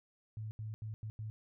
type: tone bursts at uneven times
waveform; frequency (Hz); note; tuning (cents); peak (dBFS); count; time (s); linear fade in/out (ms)
sine; 108.7; A2; -21; -39; 5; 0.37-0.51 / 0.59-0.74 / 0.82-0.94 / 1.03-1.1 / 1.19-1.3; 0
effects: none